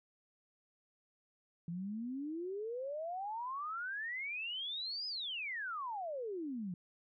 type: exponential two-way sweep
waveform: sine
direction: up then down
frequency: 164.81 to 5090 to 169.3 Hz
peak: -38 dBFS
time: 1.68-6.74 s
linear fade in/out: 2 ms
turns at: 5.07 s
effects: none